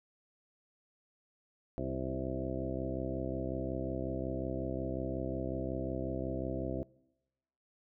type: harmonic tone with a mistuned harmonic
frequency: 65.5 Hz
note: C2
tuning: 2 cents sharp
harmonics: 1 / 2 / 3 / 4 / 5 / 6 / 7 / 8 / 9 / 10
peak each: -42 / -41 / -46 / -41 / -41 / -44 / -53 / -42 / -49 / -43 dBFS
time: 1.78-6.83 s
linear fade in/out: 0 ms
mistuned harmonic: 6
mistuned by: -18 cents
effects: noise-tail reverb RT60 1.0 s tail -24 dB re dry